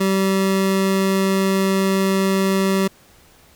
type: tone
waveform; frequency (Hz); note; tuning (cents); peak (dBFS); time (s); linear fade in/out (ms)
25% pulse; 192.7; G3; -29; -12; 0-2.88; 10
effects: pink hiss -51 dBFS RMS until 3.55 s